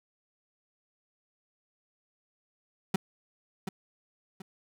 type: tone with echo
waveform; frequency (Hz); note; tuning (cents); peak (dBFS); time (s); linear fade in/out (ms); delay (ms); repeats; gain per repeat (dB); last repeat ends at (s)
35% pulse; 190; F#3; +46; -21; 2.94-2.96; 5; 730; 2; -9; 4.42
effects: none